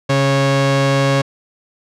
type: tone pair together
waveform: sawtooth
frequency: 137.5 / 275 Hz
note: C#3 / C#4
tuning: -14 / -14 cents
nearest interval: octave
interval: 1200 cents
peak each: -10 dBFS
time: 0.09-1.22 s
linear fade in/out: 10 ms
effects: low-pass 6000 Hz 12 dB/octave